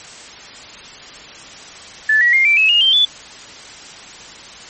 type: tone with pitch steps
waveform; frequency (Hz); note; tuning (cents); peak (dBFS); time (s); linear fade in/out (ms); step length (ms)
sine; 1743 / 1922.8 / 2121 / 2340 / 2582 / 2848 / 3142 / 3466; A6 / B6 / C7 / D7 / E7 / F7 / G7 / A7; -17 / -47 / +23 / -7 / -37 / +33 / +3 / -27; -9; 2.09-3.05; 5; 120
effects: white hiss -36 dBFS RMS until 4.69 s + MP3 32 kbps

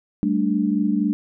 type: chord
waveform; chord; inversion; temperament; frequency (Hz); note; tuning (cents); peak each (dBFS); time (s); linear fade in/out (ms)
sine; G suspended second; none; equal; 196 / 220 / 293.7; G3 / A3 / D4; 0 / 0 / 0; -22; 0.23-1.13; 0
effects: none

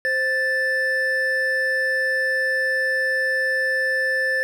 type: tone pair together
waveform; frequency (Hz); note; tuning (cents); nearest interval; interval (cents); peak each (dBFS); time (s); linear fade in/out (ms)
triangle; 522.8 / 1760; C5 / A6; -1 / 0; octave + major sixth; 2101; -24 / -18; 0.05-4.43; 0
effects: none

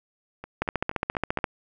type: two click trains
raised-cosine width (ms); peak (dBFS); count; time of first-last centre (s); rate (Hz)
0.5; -22 / -9; 5 / 13; 0.44-1.388 / 0.62-1.442; 4.22 / 14.6
effects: none

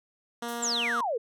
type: tone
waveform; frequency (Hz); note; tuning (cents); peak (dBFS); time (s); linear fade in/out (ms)
10% pulse; 236.1; A#3; +22; -24; 0.42-1.01; 5
type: noise with exponential decay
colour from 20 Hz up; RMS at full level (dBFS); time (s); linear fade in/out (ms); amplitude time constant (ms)
violet; -36; 0.48-0.93; 5; 97
type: exponential sweep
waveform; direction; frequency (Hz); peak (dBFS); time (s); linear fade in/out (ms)
sine; down; 7902 to 428.5; -26; 0.62-1.18; 10
effects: low-pass 12000 Hz 12 dB/octave

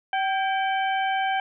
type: harmonic tone with a mistuned harmonic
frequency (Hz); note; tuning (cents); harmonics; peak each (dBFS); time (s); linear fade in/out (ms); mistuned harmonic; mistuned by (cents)
770; G5; -31; 1 / 2 / 3 / 4; -23 / -29 / -33 / -35; 0.13-1.4; 2; 2; +61
effects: none

